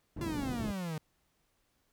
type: low-pass noise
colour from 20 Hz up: white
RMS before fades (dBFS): -39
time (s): 0.16-0.72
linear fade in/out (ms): 10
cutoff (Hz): 230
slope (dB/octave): 12
type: exponential sweep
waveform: 45% pulse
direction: down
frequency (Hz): 349.2 to 150.7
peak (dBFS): -35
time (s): 0.21-0.98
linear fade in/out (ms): 2
effects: pink hiss -75 dBFS RMS until 1.92 s